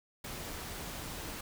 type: noise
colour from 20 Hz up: pink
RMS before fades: -42 dBFS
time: 0.24-1.41 s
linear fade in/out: 5 ms
effects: none